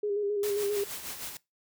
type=tone with vibrato; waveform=sine; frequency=409.4 Hz; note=G#4; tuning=25 cents flat; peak=-27 dBFS; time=0.03-0.84 s; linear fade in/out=5 ms; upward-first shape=square; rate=7.5 Hz; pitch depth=31 cents each way
type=noise with tremolo; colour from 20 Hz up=white; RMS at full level=-37 dBFS; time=0.43-1.37 s; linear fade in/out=2 ms; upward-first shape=sine; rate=6.4 Hz; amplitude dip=55%
effects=noise-tail reverb RT60 0.2 s tail -21 dB re dry